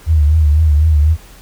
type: tone with vibrato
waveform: sine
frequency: 76.6 Hz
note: D#2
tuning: 27 cents flat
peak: -7 dBFS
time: 0.06-1.17 s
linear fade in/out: 50 ms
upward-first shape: triangle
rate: 4 Hz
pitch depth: 100 cents each way
effects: added 42 Hz sine -39 dBFS peak until 1.41 s + pink hiss -42 dBFS RMS until 1.41 s